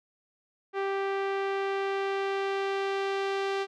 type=tone with low-pass filter sweep; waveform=sawtooth; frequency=392 Hz; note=G4; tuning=in tune; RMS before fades=-30 dBFS; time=0.73-3.67 s; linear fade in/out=50 ms; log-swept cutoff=2100 to 3900 Hz; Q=0.94; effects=none